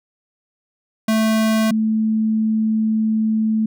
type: tone pair in turn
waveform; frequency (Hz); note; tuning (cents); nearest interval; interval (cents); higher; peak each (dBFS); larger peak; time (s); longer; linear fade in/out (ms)
square / sine; 220 / 219; A3 / A3; 0 / -8; unison; 8; first; -15; neither; 1.08-1.71 / 1.71-3.66; second; 5
effects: none